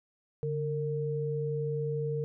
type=tone pair together; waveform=sine; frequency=144.2 / 457.8 Hz; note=D3 / A#4; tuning=-31 / -31 cents; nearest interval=octave + minor sixth; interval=2000 cents; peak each=-32 / -32 dBFS; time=0.43-2.24 s; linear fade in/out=0 ms; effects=none